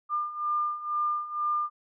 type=beating tone pair; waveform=sine; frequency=1200 / 1202.1 Hz; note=D6 / D6; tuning=+37 / +40 cents; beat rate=2.1 Hz; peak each=-32 / -28 dBFS; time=0.09-1.7 s; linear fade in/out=50 ms; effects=none